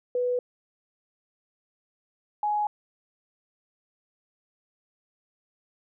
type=tone pair in turn; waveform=sine; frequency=493.9 / 837.1 Hz; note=B4 / G#5; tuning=0 / +13 cents; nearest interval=major sixth; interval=913 cents; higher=second; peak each=-23 dBFS; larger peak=neither; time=0.15-0.39 / 2.43-2.67 s; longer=neither; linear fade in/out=2 ms; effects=none